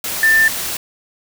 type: tone in noise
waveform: sine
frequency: 1782 Hz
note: A6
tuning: 22 cents sharp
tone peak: -9 dBFS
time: 0.23-0.48 s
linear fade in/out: 2 ms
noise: white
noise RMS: -23 dBFS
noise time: 0.04-0.77 s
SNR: +11 dB
effects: none